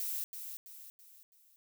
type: noise with echo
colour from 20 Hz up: violet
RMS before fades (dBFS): -37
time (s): 0-0.24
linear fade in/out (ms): 0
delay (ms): 330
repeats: 4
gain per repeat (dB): -7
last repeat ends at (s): 1.56
effects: none